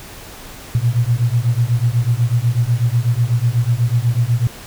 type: beating tone pair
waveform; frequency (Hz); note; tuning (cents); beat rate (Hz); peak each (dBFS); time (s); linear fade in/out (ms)
sine; 115.3 / 123.4; A#2 / B2; -19 / -1; 8.1; -16 / -16; 0.75-4.47; 0
effects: pink hiss -36 dBFS RMS until 4.66 s